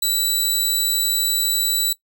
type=tone; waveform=15% pulse; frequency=3951 Hz; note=B7; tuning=in tune; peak=-10 dBFS; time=0.02-1.93 s; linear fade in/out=5 ms; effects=noise-tail reverb RT60 0.1 s tail -19 dB re dry